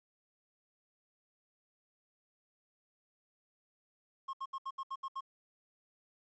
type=tone bursts; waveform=triangle; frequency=1077 Hz; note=C6; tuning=50 cents sharp; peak=-35 dBFS; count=8; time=4.28-5.208 s; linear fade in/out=10 ms; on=53 ms; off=72 ms; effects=resampled to 16000 Hz + 12-bit